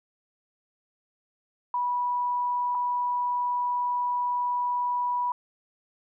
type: tone pair in turn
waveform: sine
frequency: 979 / 979 Hz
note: B5 / B5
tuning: -15 / -15 cents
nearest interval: unison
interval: 0 cents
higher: neither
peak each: -24 dBFS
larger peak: neither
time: 1.74-2.75 / 2.75-5.32 s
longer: second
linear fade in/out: 2 ms
effects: none